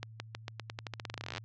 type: accelerating click train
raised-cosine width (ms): 0.2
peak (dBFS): -20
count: 25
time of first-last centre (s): 0.03-1.381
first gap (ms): 170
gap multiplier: 0.88
effects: added 111 Hz sine -48 dBFS peak until 1.44 s + low-pass 5000 Hz 12 dB/octave